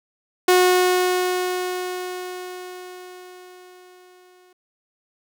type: tone with exponential decay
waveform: sawtooth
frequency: 364 Hz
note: F#4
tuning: 28 cents flat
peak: -8 dBFS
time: 0.48-4.53 s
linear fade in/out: 5 ms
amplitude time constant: 880 ms
effects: none